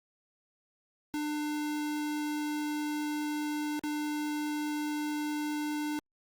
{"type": "tone with dropouts", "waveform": "square", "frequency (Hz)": 299.2, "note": "D4", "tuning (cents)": 32, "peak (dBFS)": -32, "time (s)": [1.14, 5.99], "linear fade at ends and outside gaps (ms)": 0, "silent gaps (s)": [3.793, 3.837], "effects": ["Opus 48 kbps"]}